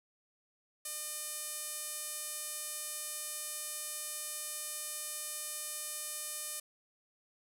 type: tone with band-pass filter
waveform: sawtooth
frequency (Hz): 605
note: D#5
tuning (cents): -49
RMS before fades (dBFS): -41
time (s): 0.85-6.6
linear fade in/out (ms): 5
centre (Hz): 9900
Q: 2.2
effects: none